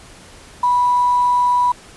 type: tone with quantisation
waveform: sine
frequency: 982 Hz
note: B5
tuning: 10 cents flat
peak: -12 dBFS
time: 0.63-1.72 s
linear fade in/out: 5 ms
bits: 6
effects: pink hiss -42 dBFS RMS until 1.96 s + resampled to 24000 Hz